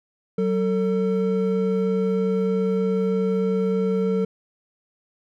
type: tone pair together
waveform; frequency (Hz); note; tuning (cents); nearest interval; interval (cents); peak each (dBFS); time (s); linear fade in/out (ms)
triangle; 188.53 / 448.4; F#3 / A4; +33 / +33; octave + minor third; 1500; -20; 0.38-4.25; 5
effects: none